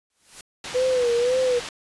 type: noise with exponential growth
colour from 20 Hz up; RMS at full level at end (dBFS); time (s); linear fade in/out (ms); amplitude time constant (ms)
white; -37; 0.1-0.41; 2; 67
type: low-pass noise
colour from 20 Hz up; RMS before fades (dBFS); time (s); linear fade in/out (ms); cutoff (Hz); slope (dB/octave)
white; -35; 0.64-1.69; 2; 5000; 12
type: tone with vibrato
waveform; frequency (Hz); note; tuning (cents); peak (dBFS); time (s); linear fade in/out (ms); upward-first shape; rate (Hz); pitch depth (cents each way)
sine; 493.9; B4; 0; -18; 0.74-1.6; 20; sine; 1.9; 82
effects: resampled to 24000 Hz